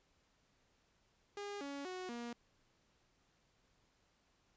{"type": "tone with pitch steps", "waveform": "sawtooth", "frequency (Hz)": [406.8, 281.1, 368.1, 237.5], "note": ["G#4", "C#4", "F#4", "A#3"], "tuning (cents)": [-36, 24, -9, 33], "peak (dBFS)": -39, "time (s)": [1.37, 2.33], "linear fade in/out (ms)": 2, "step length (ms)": 240, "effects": ["pink hiss -75 dBFS RMS until 4.56 s", "resampled to 16000 Hz"]}